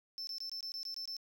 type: tone bursts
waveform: triangle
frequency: 5310 Hz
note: E8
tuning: 12 cents sharp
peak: -38 dBFS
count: 9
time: 0.18-1.167 s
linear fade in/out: 0 ms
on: 91 ms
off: 21 ms
effects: none